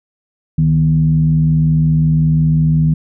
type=tone with frequency modulation; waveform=sine; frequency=155.56 Hz; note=D#3; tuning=in tune; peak=-9 dBFS; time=0.58-2.94 s; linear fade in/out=5 ms; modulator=85.5 Hz; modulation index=0.5; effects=none